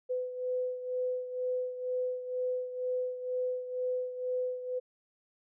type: beating tone pair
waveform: sine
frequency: 503 / 505.1 Hz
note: B4 / B4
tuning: +32 / +39 cents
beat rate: 2.1 Hz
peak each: -32 / -38 dBFS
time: 0.09-4.8 s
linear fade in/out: 20 ms
effects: none